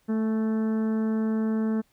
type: harmonic tone with a mistuned harmonic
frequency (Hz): 220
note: A3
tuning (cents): 0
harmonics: 1 / 2 / 3 / 4 / 5 / 6 / 7 / 8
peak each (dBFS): -23 / -33 / -43 / -46 / -47 / -48 / -49 / -52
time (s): 0.08-1.82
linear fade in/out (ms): 20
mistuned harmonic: 4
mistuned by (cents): -31
effects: pink hiss -67 dBFS RMS until 1.92 s